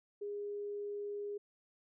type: tone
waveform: sine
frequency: 409.8 Hz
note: G#4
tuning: 23 cents flat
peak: -38 dBFS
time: 0.21-1.38 s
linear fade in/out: 10 ms
effects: none